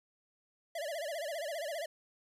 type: tone with vibrato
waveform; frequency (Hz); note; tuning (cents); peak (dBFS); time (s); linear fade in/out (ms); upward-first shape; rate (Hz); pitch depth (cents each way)
square; 622.3; D#5; 0; -37; 0.75-1.86; 5; sine; 15; 170
effects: resampled to 32000 Hz